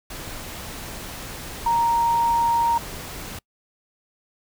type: tone in noise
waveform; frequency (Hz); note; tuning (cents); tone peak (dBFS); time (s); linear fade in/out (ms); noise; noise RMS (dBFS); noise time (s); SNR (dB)
sine; 932.3; A#5; 0; -17; 1.66-2.78; 5; pink; -35; 0.1-3.39; +15
effects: noise-tail reverb RT60 0.1 s tail -26 dB re dry